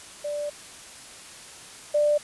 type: tone pair in turn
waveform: sine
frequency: 587.3 / 591.7 Hz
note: D5 / D5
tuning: 0 / +13 cents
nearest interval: unison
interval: 13 cents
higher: second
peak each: -27 / -18 dBFS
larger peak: second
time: 0.24-0.5 / 1.94-2.18 s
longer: first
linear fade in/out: 10 ms
effects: white hiss -44 dBFS RMS until 2.23 s + resampled to 24000 Hz